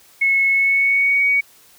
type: tone with pitch glide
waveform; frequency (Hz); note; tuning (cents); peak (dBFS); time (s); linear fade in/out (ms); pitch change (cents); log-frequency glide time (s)
sine; 2189 to 2248; C#7 to C#7; -22 to +24; -13; 0.21-1.41; 10; +46; 0.48-1.25
effects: white hiss -50 dBFS RMS until 1.78 s